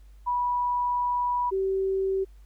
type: tone pair in turn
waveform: sine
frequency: 978 / 384.5 Hz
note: B5 / G4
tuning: -17 / -33 cents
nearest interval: octave + major third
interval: 1616 cents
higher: first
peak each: -23 dBFS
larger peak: neither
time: 0.26-1.51 / 1.51-2.25 s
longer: first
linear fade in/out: 20 ms
effects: added 50 Hz sine -47 dBFS peak until 2.45 s + pink hiss -67 dBFS RMS until 2.45 s